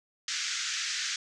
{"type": "band-pass noise", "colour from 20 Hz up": "white", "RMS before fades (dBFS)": -33, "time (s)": [0.28, 1.16], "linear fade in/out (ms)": 2, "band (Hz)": [1400, 6900], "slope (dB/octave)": 48, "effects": []}